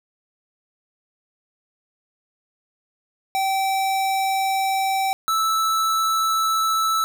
square tone pair in turn, 773 / 1314.8 Hz, G5 / E6, -24 / -5 cents, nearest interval major sixth, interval 919 cents, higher second, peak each -20 / -19 dBFS, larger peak second, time 3.35-5.13 / 5.28-7.04 s, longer first, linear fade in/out 0 ms, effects none

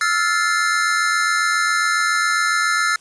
square chord, F major seventh, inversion third, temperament just, 1309.6 / 1396.9 / 1746.1 / 2095 Hz, E6 / F6 / A6 / C7, -12 / 0 / -14 / +2 cents, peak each -23 / -21 / -22 / -26 dBFS, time 0.01-2.96 s, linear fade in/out 2 ms, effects white hiss -50 dBFS RMS until 3 s + resampled to 22050 Hz

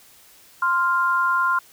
sine tone pair together, 1046.5 / 1396.9 Hz, C6 / F6, 0 / 0 cents, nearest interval perfect fourth, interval 500 cents, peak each -20 dBFS, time 0.62-1.59 s, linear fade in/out 5 ms, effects white hiss -51 dBFS RMS until 1.72 s

